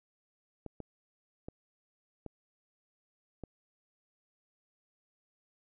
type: clicks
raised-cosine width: 2 ms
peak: -28 dBFS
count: 5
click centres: 0.663 / 0.803 / 1.485 / 2.263 / 3.437 s
effects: none

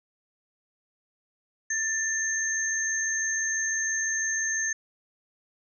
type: tone pair together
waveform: sine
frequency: 1780 / 6343 Hz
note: A6 / G8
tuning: +20 / +20 cents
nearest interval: octave + minor seventh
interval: 2200 cents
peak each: -28 dBFS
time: 1.7-4.73 s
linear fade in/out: 5 ms
effects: none

